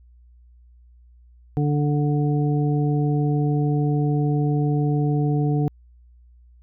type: harmonic tone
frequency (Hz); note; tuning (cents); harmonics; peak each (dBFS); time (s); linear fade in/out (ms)
146.83; D3; 0; 1 / 2 / 3 / 5; -19 / -25 / -29 / -33; 1.57-5.68; 0
effects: added 60 Hz sine -48 dBFS peak until 6.62 s